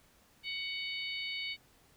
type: harmonic tone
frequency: 745 Hz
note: F#5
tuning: 12 cents sharp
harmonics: 3 / 4 / 5 / 6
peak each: -39 / -41 / -44 / -44 dBFS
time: 0.43-1.57 s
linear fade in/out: 50 ms
effects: pink hiss -65 dBFS RMS until 1.96 s